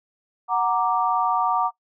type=chord; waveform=sine; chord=Gb augmented; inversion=none; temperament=equal; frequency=740 / 932.3 / 1174.7 Hz; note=Gb5 / Bb5 / D6; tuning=0 / 0 / 0 cents; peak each=-23 dBFS; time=0.48-1.71 s; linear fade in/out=50 ms; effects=noise-tail reverb RT60 0.1 s tail -19 dB re dry